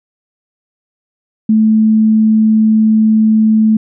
sine tone, 218.3 Hz, A3, 13 cents flat, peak -6 dBFS, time 1.49-3.77 s, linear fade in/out 5 ms, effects none

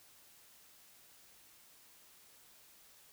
silence, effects white hiss -62 dBFS RMS until 3.12 s

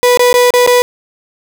35% pulse tone with dropouts, 491.6 Hz, B4, 8 cents flat, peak -4 dBFS, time 0.03-0.82 s, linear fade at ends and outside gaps 0 ms, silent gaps 0.173-0.194 / 0.329-0.341 / 0.505-0.538 / 0.664-0.675 s, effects none

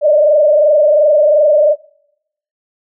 sine tone with frequency modulation, 600 Hz, D5, 37 cents sharp, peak -6 dBFS, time 0.01-1.76 s, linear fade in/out 50 ms, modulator 22.8 Hz, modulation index 1.2, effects noise-tail reverb RT60 0.8 s tail -26 dB re dry

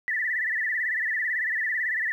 sine tone with vibrato, 1864.7 Hz, A#6, in tune, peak -24 dBFS, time 0.08-2.12 s, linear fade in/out 0 ms, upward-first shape sine, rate 18 Hz, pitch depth 130 cents each way, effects 10-bit

